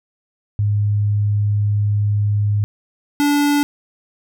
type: tone pair in turn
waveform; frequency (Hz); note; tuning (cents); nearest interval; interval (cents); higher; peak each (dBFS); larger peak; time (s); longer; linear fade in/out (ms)
sine / square; 103.5 / 289.5; G#2 / D4; -5 / -25; octave + tritone; 1780; second; -14; neither; 0.59-2.64 / 3.2-3.63; first; 0
effects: none